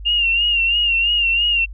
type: tone with vibrato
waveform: sine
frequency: 2793 Hz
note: F7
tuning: 1 cent flat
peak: -14 dBFS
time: 0.05-1.66 s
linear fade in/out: 20 ms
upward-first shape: sine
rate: 3 Hz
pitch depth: 58 cents each way
effects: added 50 Hz sine -30 dBFS peak until 1.73 s